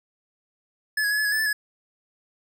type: tone with pitch steps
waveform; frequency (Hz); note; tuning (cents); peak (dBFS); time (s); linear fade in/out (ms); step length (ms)
square; 1720 / 1663 / 1696 / 1718 / 1671 / 1740 / 1754 / 1692; A6 / G#6 / G#6 / A6 / G#6 / A6 / A6 / G#6; -40 / +2 / +36 / -42 / +10 / -20 / -6 / +32; -22; 0.97-1.53; 5; 70
effects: none